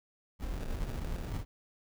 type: noise with sample-and-hold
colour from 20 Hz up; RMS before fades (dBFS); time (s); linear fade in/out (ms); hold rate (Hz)
brown; -36; 0.39-1.45; 50; 1050
effects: none